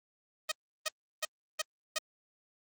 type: tone bursts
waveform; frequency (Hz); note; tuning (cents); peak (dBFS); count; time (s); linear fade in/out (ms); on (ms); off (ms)
5% pulse; 625; D#5; +8; -19; 5; 0.49-1.985; 5; 27; 340
effects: Opus 24 kbps